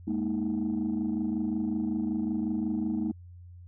sine chord, Ab suspended second, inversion none, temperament equal with one note detuned, 207.7 / 233.1 / 314 Hz, Ab3 / Bb3 / Eb4, 0 / 0 / +16 cents, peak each -30 dBFS, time 0.07-3.12 s, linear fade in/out 10 ms, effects tanh soft clip ceiling -22 dBFS + added 88 Hz sine -45 dBFS peak until 3.67 s

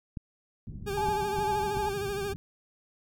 clicks, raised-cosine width 5 ms, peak -23 dBFS, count 4, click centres 0.172 / 1.087 / 1.387 / 1.771 s
white low-pass noise, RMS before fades -40 dBFS, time 0.67-2.36 s, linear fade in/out 0 ms, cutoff 190 Hz, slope 24 dB/octave
40% pulse tone with vibrato, 400.1 Hz, G4, 35 cents sharp, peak -30 dBFS, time 0.86-2.34 s, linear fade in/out 20 ms, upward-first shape sine, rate 13 Hz, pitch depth 54 cents each way
sine tone with tremolo, 850 Hz, G#5, 40 cents sharp, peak -26 dBFS, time 0.97-1.89 s, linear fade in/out 5 ms, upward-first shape triangle, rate 2.3 Hz, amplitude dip 55%
effects none

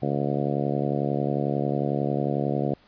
harmonic tone, 71.1 Hz, C#2, 45 cents sharp, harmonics 2 / 3 / 4 / 5 / 6 / 7 / 8 / 9 / 10, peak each -28 / -30 / -31 / -32 / -33 / -33 / -34 / -35 / -35 dBFS, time 0.02-2.74 s, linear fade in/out 5 ms, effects pink hiss -58 dBFS RMS until 2.87 s + resampled to 11025 Hz

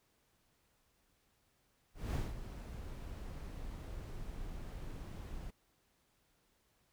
brown noise with ADSR envelope, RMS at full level -34 dBFS, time 1.94-5.51 s, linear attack 210 ms, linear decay 180 ms, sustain -11 dB, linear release 14 ms, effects pink hiss -75 dBFS RMS until 6.92 s

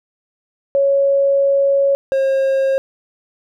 sine / triangle tone pair in turn, 554.4 / 538 Hz, C#5 / C5, 0 / +48 cents, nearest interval minor second, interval 52 cents, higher first, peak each -11 dBFS, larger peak neither, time 0.75-1.95 / 2.12-2.78 s, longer first, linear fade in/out 0 ms, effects none

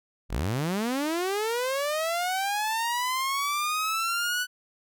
sawtooth linear sweep, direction up, 34.65 to 1496 Hz, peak -22 dBFS, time 0.29-4.47 s, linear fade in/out 50 ms, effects none

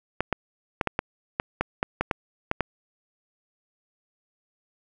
clicks, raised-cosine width 0.5 ms, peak -8 dBFS, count 12, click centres 0.206 / 0.327 / 0.812 / 0.873 / 0.991 / 1.399 / 1.61 / 1.829 / 2.01 / 2.112 / 2.514 / 2.607 s, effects none

